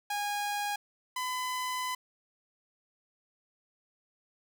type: tone pair in turn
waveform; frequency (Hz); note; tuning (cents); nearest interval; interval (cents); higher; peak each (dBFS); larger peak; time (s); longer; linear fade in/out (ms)
sawtooth; 821 / 1008.7; G#5 / B5; -20 / +36; major third; 356; second; -27 / -28; first; 0.1-0.76 / 1.16-1.95; second; 5
effects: none